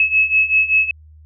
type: beating tone pair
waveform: sine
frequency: 2581 / 2586.2 Hz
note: E7 / E7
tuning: -37 / -34 cents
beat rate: 5.2 Hz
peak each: -17 / -14 dBFS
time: 0-0.91 s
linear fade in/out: 2 ms
effects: added 77 Hz sine -41 dBFS peak until 1.25 s